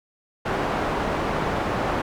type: low-pass noise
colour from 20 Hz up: white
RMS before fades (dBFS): -25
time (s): 0.45-2.02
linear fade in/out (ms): 10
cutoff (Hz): 1000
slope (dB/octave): 12
effects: none